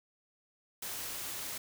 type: noise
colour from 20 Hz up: white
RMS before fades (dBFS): -40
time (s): 0.82-1.58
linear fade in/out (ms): 5
effects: none